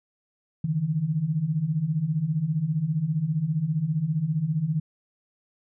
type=beating tone pair; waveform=sine; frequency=145.3 / 160.3 Hz; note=D3 / E3; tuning=-18 / -48 cents; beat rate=15 Hz; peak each=-28 / -24 dBFS; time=0.64-4.8 s; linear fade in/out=5 ms; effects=none